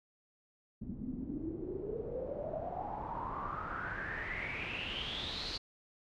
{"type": "noise with low-pass filter sweep", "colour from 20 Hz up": "pink", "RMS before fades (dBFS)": -40, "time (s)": [0.81, 5.58], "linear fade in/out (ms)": 10, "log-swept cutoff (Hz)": [210, 4500], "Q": 9, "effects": []}